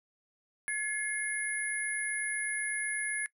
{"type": "tone cluster", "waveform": "sine", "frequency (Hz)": [1703, 2142, 10290], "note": ["G#6", "C7", "E9"], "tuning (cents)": [43, 40, -43], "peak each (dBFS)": [-33, -36, -36], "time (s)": [0.68, 3.26], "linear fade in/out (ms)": 0, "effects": ["noise-tail reverb RT60 0.1 s tail -21 dB re dry"]}